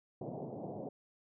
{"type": "band-pass noise", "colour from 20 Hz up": "pink", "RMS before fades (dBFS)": -43, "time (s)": [0.21, 0.89], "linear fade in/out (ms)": 5, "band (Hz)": [120, 780], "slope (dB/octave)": 48, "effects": []}